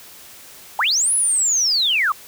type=linear two-way sweep; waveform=sine; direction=up then down; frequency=740 to 10490 to 1078 Hz; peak=-15 dBFS; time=0.79-2.12 s; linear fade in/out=2 ms; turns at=1.13 s; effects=white hiss -42 dBFS RMS until 2.27 s